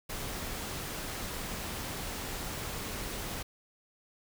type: noise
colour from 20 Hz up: pink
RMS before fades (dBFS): -38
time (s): 0.09-3.43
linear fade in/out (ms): 10
effects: none